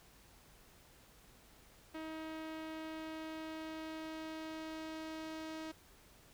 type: tone with low-pass filter sweep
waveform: sawtooth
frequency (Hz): 317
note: D#4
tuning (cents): +32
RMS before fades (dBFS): -45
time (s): 1.94-5.72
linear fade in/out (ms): 10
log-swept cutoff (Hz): 3000 to 5500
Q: 0.96
effects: added 50 Hz sine -70 dBFS peak until 6.33 s + pink hiss -63 dBFS RMS until 6.33 s